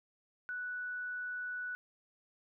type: tone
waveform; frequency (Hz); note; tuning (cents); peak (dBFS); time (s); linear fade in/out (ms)
sine; 1480; F#6; 0; -37; 0.49-1.75; 0
effects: none